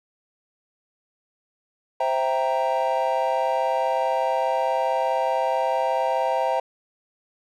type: chord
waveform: triangle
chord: C dominant seventh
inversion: none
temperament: equal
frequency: 523.3 / 659.3 / 784 / 932.3 Hz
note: C5 / E5 / G5 / Bb5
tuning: 0 / 0 / 0 / 0 cents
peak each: -24 dBFS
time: 2-6.6 s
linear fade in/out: 5 ms
effects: none